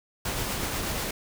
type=noise with tremolo; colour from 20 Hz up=pink; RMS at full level=-29 dBFS; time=0.25-1.11 s; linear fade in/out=5 ms; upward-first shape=triangle; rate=8.3 Hz; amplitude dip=30%; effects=none